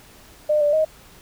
sine tone with pitch steps, 603 / 587 / 627 Hz, D5 / D5 / D#5, +46 / -1 / +13 cents, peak -15 dBFS, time 0.49-0.85 s, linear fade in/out 10 ms, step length 120 ms, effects pink hiss -48 dBFS RMS until 1.21 s

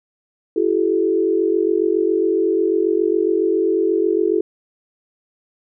sine tone cluster, 335.3 / 382.1 / 429.7 Hz, E4 / G4 / A4, +30 / -44 / -41 cents, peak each -19 dBFS, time 0.56-4.41 s, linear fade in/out 5 ms, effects none

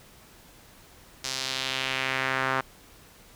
sawtooth tone with band-pass filter sweep, 132.1 Hz, C3, 17 cents sharp, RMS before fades -29 dBFS, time 1.24-2.61 s, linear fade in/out 5 ms, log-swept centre 5500 to 1300 Hz, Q 1.7, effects pink hiss -53 dBFS RMS until 3.35 s

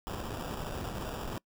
pink noise with sample-and-hold, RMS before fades -38 dBFS, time 0.07-1.38 s, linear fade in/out 0 ms, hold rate 2100 Hz, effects noise-tail reverb RT60 0.1 s tail -25 dB re dry

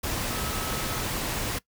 sine tone in noise, 1291 Hz, E6, 37 cents flat, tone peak -39 dBFS, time 0.3-1.03 s, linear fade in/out 10 ms, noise pink, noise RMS -30 dBFS, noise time 0.03-1.59 s, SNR -12 dB, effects noise-tail reverb RT60 0.1 s tail -20 dB re dry

